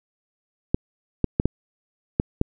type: clicks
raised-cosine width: 3 ms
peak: -5 dBFS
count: 6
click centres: 0.745 / 1.243 / 1.399 / 1.456 / 2.199 / 2.414 s
effects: none